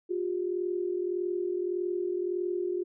sine tone pair together, 355.7 / 397.4 Hz, F4 / G4, +32 / +24 cents, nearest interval major second, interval 192 cents, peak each -29 / -34 dBFS, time 0.09-2.84 s, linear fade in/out 20 ms, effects none

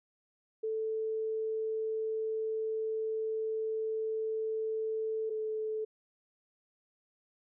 sine tone pair in turn, 440 / 434.9 Hz, A4 / A4, 0 / -20 cents, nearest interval unison, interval 20 cents, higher first, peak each -31 / -32 dBFS, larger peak first, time 0.63-5.3 / 5.3-5.85 s, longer first, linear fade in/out 10 ms, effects none

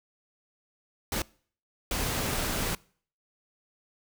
pink noise bursts at uneven times, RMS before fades -30 dBFS, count 2, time 1.12-1.22 / 1.91-2.75 s, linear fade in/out 2 ms, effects noise-tail reverb RT60 0.5 s tail -24 dB re dry

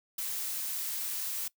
blue noise, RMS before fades -35 dBFS, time 0.18-1.48 s, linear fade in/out 5 ms, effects noise-tail reverb RT60 0.1 s tail -21 dB re dry

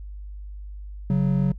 triangle tone pair together, 138.74 / 185.2 Hz, C#3 / F#3, +2 / +2 cents, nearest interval perfect fourth, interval 500 cents, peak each -19 dBFS, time 1.1-1.52 s, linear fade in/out 2 ms, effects noise-tail reverb RT60 0.1 s tail -21 dB re dry + added 50 Hz sine -34 dBFS peak until 1.58 s

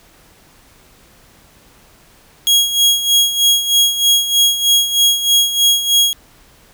sawtooth tone with tremolo, 3300 Hz, G#7, 12 cents flat, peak -5 dBFS, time 2.47-6.13 s, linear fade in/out 0 ms, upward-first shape sine, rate 3.2 Hz, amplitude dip 70%, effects pink hiss -48 dBFS RMS until 6.73 s

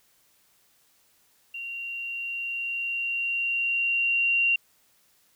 sine tone with level ramp, 2761 Hz, F7, 20 cents flat, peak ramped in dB -33 to -19 dBFS, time 1.54-4.56 s, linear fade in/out 5 ms, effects white hiss -64 dBFS RMS until 5.35 s

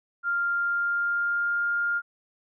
sine tone with pitch glide, 1396 to 1407.3 Hz, F6 to F6, -1 to +13 cents, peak -23 dBFS, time 0.23-2.02 s, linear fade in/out 50 ms, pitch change +14 cents, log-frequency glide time 0.5-1.7 s, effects none

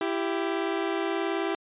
sawtooth tone pair together, 333.1 / 392 Hz, E4 / G4, +18 / 0 cents, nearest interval minor third, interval 282 cents, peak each -25 dBFS, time 0.01-1.55 s, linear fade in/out 2 ms, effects resampled to 8000 Hz

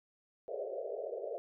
pink band-pass noise, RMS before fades -40 dBFS, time 0.48-1.38 s, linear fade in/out 0 ms, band 400 to 670 Hz, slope 96 dB/octave, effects none

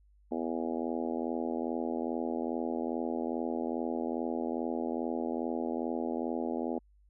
harmonic tone, 82.41 Hz, E2, in tune, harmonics 3 / 4 / 5 / 6 / 7 / 8 / 9 / 10, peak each -35 / -37 / -39 / -41 / -42 / -43 / -44 / -45 dBFS, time 0.31-6.79 s, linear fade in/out 10 ms, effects added 50 Hz sine -60 dBFS peak until 7.09 s

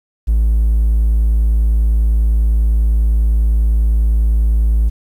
triangle tone, 55 Hz, A1, in tune, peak -7 dBFS, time 0.27-4.9 s, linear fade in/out 20 ms, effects tanh soft clip ceiling -4 dBFS + 8-bit

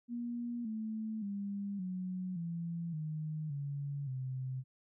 sine tone with pitch steps, 238.6 / 218.8 / 200.6 / 183.99 / 168.72 / 154.71 / 141.87 / 130.1 Hz, A#3 / A3 / G3 / F#3 / E3 / D#3 / C#3 / C3, +41 / -9 / +40 / -9 / +41 / -10 / +40 / -9 cents, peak -36 dBFS, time 0.08-4.64 s, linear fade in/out 50 ms, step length 570 ms, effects none

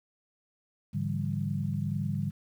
sine tone cluster, 104.7 / 146.1 / 168.3 / 197.4 Hz, G#2 / D3 / E3 / G3, +15 / -9 / +36 / +12 cents, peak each -34 / -32 / -37 / -34 dBFS, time 0.93-2.31 s, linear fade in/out 20 ms, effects 10-bit

